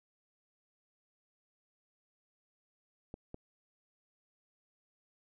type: clicks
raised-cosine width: 2 ms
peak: -30 dBFS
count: 2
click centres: 3.141 / 3.344 s
effects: none